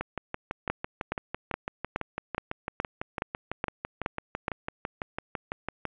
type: two click trains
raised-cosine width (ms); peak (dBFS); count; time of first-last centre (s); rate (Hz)
0.5; -12 / -16; 10 / 36; 0.7-4.482 / 0.01-5.853; 2.38 / 5.99
effects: resampled to 8000 Hz + 8-bit